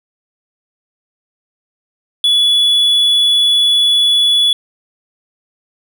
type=tone; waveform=triangle; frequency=3415 Hz; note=G#7; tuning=48 cents sharp; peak=-7 dBFS; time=2.24-4.53 s; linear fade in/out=2 ms; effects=none